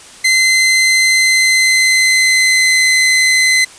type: tone with pitch glide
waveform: sawtooth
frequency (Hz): 2062 to 2044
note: C7 to C7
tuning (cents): -26 to -41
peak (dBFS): -5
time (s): 0.24-3.65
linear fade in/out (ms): 10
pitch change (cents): -15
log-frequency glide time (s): 1.06-2.91
effects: white hiss -37 dBFS RMS until 3.78 s + resampled to 22050 Hz